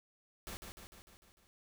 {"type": "noise with echo", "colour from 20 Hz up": "pink", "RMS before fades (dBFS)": -45, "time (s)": [0.47, 0.57], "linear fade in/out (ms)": 0, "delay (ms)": 150, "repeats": 6, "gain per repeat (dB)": -4, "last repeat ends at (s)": 1.47, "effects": []}